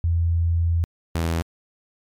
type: tone pair in turn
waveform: sine / sawtooth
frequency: 84.2 / 82.75 Hz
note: E2 / E2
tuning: +37 / +7 cents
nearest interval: unison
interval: 30 cents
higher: first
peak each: -17 dBFS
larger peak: neither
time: 0.04-0.84 / 1.15-1.42 s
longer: first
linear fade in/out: 0 ms
effects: MP3 96 kbps